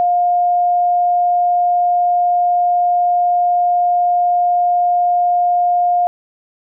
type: tone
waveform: sine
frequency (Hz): 708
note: F5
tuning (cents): +23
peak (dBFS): -11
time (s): 0-6.07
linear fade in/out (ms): 0
effects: none